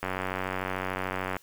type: click train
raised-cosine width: 0.5 ms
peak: -15 dBFS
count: 126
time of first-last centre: 0.03-1.367 s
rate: 93.5 Hz
effects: white hiss -59 dBFS RMS until 1.42 s